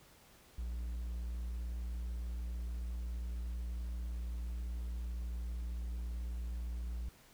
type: tone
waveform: triangle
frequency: 59 Hz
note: A#1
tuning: 22 cents sharp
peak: -35 dBFS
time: 0.58-7.09 s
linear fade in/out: 5 ms
effects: pink hiss -62 dBFS RMS until 7.33 s